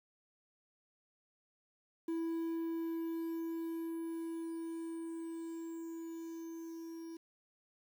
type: tone with level ramp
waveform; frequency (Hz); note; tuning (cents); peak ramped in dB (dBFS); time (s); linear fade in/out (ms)
triangle; 330; E4; +2; -32 to -42; 2.08-7.17; 5
effects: 10-bit